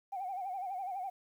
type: tone with vibrato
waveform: sine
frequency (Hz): 758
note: F#5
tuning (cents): +42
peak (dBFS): -35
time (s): 0.12-1.1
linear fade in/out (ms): 10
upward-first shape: sine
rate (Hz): 12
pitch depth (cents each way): 96
effects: tanh soft clip ceiling -31 dBFS + 11-bit